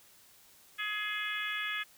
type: harmonic tone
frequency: 420.7 Hz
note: G#4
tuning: 22 cents sharp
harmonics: 3 / 4 / 5 / 6 / 7 / 8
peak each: -42 / -37 / -39 / -40 / -45 / -41 dBFS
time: 0.78-1.84 s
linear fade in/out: 20 ms
effects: white hiss -60 dBFS RMS until 1.97 s